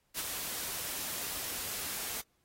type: noise with ADSR envelope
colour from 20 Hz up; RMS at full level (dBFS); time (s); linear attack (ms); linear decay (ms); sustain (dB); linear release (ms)
white; -34; 0.14-2.22; 50; 27; -4; 20
effects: pink hiss -75 dBFS RMS until 2.44 s + AAC 48 kbps